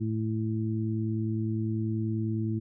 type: harmonic tone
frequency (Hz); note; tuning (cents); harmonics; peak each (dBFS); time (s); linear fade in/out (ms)
110.1; A2; +2; 1 / 2 / 3; -29 / -32 / -34; 0-2.6; 20
effects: none